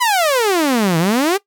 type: exponential two-way sweep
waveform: sawtooth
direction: down then up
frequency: 1028 to 157.1 to 413.5 Hz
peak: -9 dBFS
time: 0-1.38 s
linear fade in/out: 20 ms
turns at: 0.98 s
effects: noise-tail reverb RT60 0.1 s tail -19 dB re dry